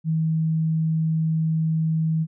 sine tone, 160 Hz, D#3, 49 cents sharp, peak -19 dBFS, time 0.04-2.27 s, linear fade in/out 50 ms, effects none

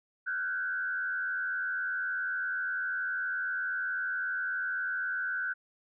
sine tone with frequency modulation, 1512 Hz, F#6, 37 cents sharp, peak -30 dBFS, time 0.26-5.54 s, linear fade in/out 20 ms, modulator 87.7 Hz, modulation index 0.9, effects none

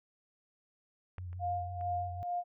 sine tone with vibrato, 89.6 Hz, F2, 45 cents sharp, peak -39 dBFS, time 1.18-2.23 s, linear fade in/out 0 ms, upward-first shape sine, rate 6.1 Hz, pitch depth 38 cents each way
clicks, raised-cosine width 0.5 ms, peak -34 / -43 / -41 dBFS, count 3, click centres 1.183 / 1.33 / 1.811 s
sine tone with tremolo, 706 Hz, F5, 19 cents sharp, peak -31 dBFS, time 1.39-2.44 s, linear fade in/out 50 ms, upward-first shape sine, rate 2.3 Hz, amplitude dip 75%
effects none

